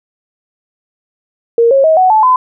sine tone with pitch steps, 465.7 / 544.3 / 636.2 / 743.5 / 869 / 1015.7 Hz, A#4 / C#5 / D#5 / F#5 / A5 / B5, -2 / -32 / +38 / +8 / -22 / +48 cents, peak -5 dBFS, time 1.58-2.36 s, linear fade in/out 2 ms, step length 130 ms, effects none

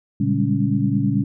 sine tone cluster, 116.5 / 141.3 / 195.8 / 205 / 279.3 Hz, A#2 / C#3 / G3 / G#3 / C#4, -1 / +34 / -2 / -22 / +13 cents, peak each -23 dBFS, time 0.2-1.24 s, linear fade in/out 5 ms, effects none

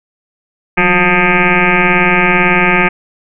sine tone with frequency modulation, 1241 Hz, D#6, 5 cents flat, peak -7 dBFS, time 0.77-2.89 s, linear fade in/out 10 ms, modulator 176 Hz, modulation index 7.1, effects none

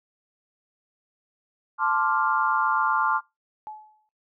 sine chord, D minor seventh, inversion second, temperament equal, 880 / 1046.5 / 1174.7 / 1396.9 Hz, A5 / C6 / D6 / F6, 0 / 0 / 0 / 0 cents, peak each -26 dBFS, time 1.78-3.21 s, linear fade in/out 50 ms
sine tone with exponential decay, 857 Hz, A5, 46 cents flat, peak -32 dBFS, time 3.67-4.09 s, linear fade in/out 0 ms, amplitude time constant 91 ms
effects noise-tail reverb RT60 0.2 s tail -20 dB re dry

